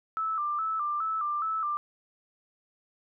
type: tone with vibrato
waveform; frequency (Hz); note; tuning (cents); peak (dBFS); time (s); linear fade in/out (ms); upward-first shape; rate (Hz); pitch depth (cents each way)
sine; 1246; D#6; +2; -27; 0.17-1.77; 0; square; 2.4; 84
effects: none